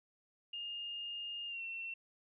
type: tone with pitch glide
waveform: sine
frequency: 2829 to 2706 Hz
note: F7 to E7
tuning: +22 to +45 cents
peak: -40 dBFS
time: 0.53-1.94 s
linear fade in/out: 5 ms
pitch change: -77 cents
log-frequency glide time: 1.47-1.62 s
effects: none